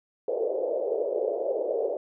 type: band-pass noise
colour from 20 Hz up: white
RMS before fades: -28 dBFS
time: 0.28-1.97 s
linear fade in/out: 2 ms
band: 410 to 580 Hz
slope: 48 dB/octave
effects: none